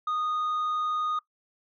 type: tone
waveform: sine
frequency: 1236 Hz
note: D#6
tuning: 12 cents flat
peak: -23 dBFS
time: 0.07-1.19 s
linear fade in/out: 5 ms
effects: noise-tail reverb RT60 0.1 s tail -19 dB re dry + tanh soft clip ceiling -25 dBFS